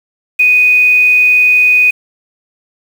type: tone with quantisation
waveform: sine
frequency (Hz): 2489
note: D#7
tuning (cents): 0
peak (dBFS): -5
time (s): 0.39-1.91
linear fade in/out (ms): 10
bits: 5
effects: none